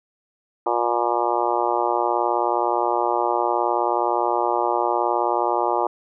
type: harmonic tone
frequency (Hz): 119.3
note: A#2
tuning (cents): +41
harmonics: 3 / 4 / 5 / 6 / 7 / 8 / 9 / 10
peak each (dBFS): -26 / -28 / -27 / -27 / -24 / -26 / -30 / -30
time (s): 0.66-5.87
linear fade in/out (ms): 5
effects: none